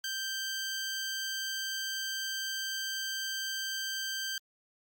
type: tone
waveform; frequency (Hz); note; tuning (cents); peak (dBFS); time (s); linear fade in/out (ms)
15% pulse; 1567; G6; -1; -27; 0.04-4.38; 2
effects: Opus 48 kbps